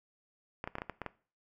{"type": "clicks", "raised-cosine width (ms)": 0.5, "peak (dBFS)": -22, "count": 8, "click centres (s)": [0.641, 0.675, 0.754, 0.784, 0.819, 0.897, 1.017, 1.063], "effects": ["noise-tail reverb RT60 0.4 s tail -19 dB re dry"]}